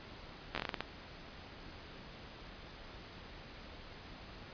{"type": "slowing click train", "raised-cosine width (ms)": 0.3, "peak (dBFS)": -19, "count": 9, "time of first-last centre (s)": [0.55, 0.806], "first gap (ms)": 12, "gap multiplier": 1.27, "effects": ["pink hiss -51 dBFS RMS until 4.53 s", "resampled to 11025 Hz"]}